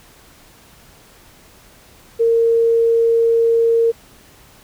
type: tone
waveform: sine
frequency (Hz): 460.1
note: A#4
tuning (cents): -23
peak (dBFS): -11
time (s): 2.19-3.92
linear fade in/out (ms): 20
effects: pink hiss -47 dBFS RMS until 4.63 s